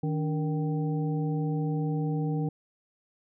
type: harmonic tone with a mistuned harmonic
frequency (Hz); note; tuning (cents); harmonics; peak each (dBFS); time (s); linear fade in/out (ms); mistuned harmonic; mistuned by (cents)
155.56; D#3; 0; 1 / 2 / 3 / 5; -27 / -33 / -37 / -41; 0.03-2.49; 5; 2; -120
effects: none